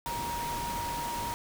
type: tone in noise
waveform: sine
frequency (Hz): 944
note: A#5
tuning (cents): +22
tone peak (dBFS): -33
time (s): 0.06-1.34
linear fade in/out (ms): 0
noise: pink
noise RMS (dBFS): -38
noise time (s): 0.06-1.34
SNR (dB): +2
effects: none